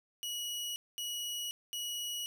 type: tone bursts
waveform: sawtooth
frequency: 2917 Hz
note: F#7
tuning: 25 cents flat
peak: -33 dBFS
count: 3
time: 0.23-2.26 s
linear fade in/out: 0 ms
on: 530 ms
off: 220 ms
effects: none